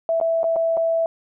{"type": "tone with dropouts", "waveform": "sine", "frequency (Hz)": 659.3, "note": "E5", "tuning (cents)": 0, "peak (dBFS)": -17, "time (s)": [0.09, 1.06], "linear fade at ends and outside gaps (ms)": 1, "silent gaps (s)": [[0.201, 0.212], [0.432, 0.441], [0.56, 0.564], [0.77, 0.774]], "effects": []}